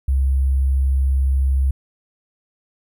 sine tone with sample-and-hold, 66.9 Hz, C2, 39 cents sharp, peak -14 dBFS, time 0.08-1.71 s, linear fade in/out 5 ms, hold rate 11025 Hz, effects none

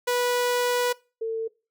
sawtooth / sine tone pair in turn, 490 / 449.2 Hz, B4 / A4, -14 / +36 cents, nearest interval major second, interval 150 cents, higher first, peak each -18 / -25 dBFS, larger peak first, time 0.07-0.93 / 1.21-1.48 s, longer first, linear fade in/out 10 ms, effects noise-tail reverb RT60 0.3 s tail -21 dB re dry

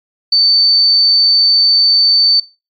sine tone, 4547 Hz, C#8, 43 cents sharp, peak -7 dBFS, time 0.32-2.4 s, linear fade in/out 5 ms, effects noise-tail reverb RT60 0.3 s tail -22 dB re dry + MP3 64 kbps

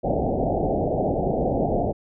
white low-pass noise, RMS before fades -23 dBFS, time 0.03-1.93 s, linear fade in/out 20 ms, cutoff 780 Hz, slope 96 dB/octave, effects none

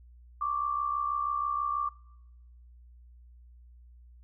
sine tone pair together, 1108.5 / 1174.7 Hz, C#6 / D6, 0 / 0 cents, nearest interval minor second, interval 100 cents, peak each -33 / -29 dBFS, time 0.41-1.89 s, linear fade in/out 5 ms, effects noise-tail reverb RT60 0.9 s tail -23 dB re dry + added 60 Hz sine -51 dBFS peak until 4.23 s

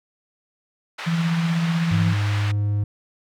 pink band-pass noise, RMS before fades -33 dBFS, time 0.98-2.52 s, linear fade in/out 10 ms, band 1100 to 3100 Hz, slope 12 dB/octave
sine tone with tremolo, 167 Hz, E3, 23 cents sharp, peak -17 dBFS, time 1.06-2.14 s, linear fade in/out 20 ms, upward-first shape sine, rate 16 Hz, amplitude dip 35%
triangle tone, 103.1 Hz, G#2, 12 cents flat, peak -17 dBFS, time 1.91-2.84 s, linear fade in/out 5 ms
effects none

